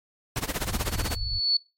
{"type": "noise with tremolo", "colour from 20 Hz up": "pink", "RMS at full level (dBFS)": -27, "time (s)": [0.36, 1.15], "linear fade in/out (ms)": 0, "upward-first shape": "sine", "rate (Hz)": 16, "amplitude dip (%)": 90}
{"type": "low-pass noise", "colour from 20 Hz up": "white", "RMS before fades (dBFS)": -32, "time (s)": [0.64, 1.4], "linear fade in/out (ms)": 20, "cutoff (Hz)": 110, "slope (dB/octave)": 96}
{"type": "tone with exponential growth", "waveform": "sine", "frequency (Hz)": 4435, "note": "C#8", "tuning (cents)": 0, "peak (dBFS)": -17, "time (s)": [0.65, 1.57], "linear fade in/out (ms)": 5, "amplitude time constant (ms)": 200}
{"effects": ["noise-tail reverb RT60 0.3 s tail -25 dB re dry", "MP3 64 kbps"]}